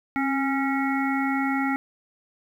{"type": "harmonic tone with a mistuned harmonic", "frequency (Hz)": 274.7, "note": "C#4", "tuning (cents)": -16, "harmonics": [1, 3, 5, 7, 8], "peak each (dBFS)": [-24, -29, -31, -32, -33], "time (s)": [0.16, 1.76], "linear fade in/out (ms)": 0, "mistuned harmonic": 1, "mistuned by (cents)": -33, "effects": ["9-bit"]}